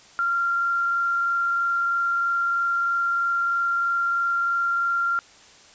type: tone with frequency modulation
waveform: sine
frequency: 1383 Hz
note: F6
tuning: 17 cents flat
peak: -20 dBFS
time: 0.19-5.19 s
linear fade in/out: 0 ms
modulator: 23.1 Hz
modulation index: 0.35
effects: white hiss -50 dBFS RMS until 5.74 s + resampled to 16000 Hz